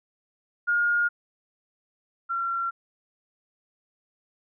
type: tone pair in turn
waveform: sine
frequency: 1423 / 1366.9 Hz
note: F6 / F6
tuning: +32 / -38 cents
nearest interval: minor second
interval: 70 cents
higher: first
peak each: -20 / -25 dBFS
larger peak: first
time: 0.67-1.09 / 2.29-2.71 s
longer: neither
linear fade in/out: 20 ms
effects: none